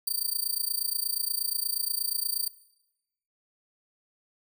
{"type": "tone with amplitude modulation", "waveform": "5% pulse", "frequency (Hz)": 4640, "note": "D8", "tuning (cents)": -22, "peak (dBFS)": -17, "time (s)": [0.07, 2.48], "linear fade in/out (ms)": 5, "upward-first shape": "sine", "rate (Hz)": 28.4, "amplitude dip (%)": 95, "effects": ["noise-tail reverb RT60 0.9 s tail -19 dB re dry"]}